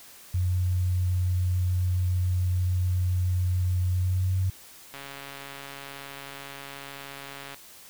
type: tone with pitch glide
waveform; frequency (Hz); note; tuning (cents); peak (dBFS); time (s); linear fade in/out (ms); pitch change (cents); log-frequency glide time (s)
sine; 90.7 to 93.84; F#2 to F#2; -34 to +25; -22; 0.34-4.5; 5; +59; 3.93-4.38
type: click train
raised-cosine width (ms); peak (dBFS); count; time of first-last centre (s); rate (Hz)
0.3; -24; 363; 4.94-7.544; 139
effects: white hiss -49 dBFS RMS until 7.89 s